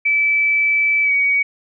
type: tone with pitch glide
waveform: sine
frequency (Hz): 2310 to 2255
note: D7 to C#7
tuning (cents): -29 to +29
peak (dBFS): -13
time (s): 0.05-1.43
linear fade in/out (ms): 10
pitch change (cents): -42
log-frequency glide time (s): 1.03-1.12
effects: none